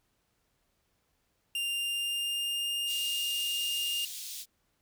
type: tone with pitch glide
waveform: 45% pulse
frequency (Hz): 2794 to 2822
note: F7 to F7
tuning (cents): 0 to +17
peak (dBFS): -30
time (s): 1.55-4.05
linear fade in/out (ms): 2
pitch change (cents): +17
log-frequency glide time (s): 1.73-2.88
type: high-pass noise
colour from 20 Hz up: pink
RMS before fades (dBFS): -41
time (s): 2.86-4.46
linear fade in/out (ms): 50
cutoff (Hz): 3400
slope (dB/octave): 24
effects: pink hiss -75 dBFS RMS until 4.81 s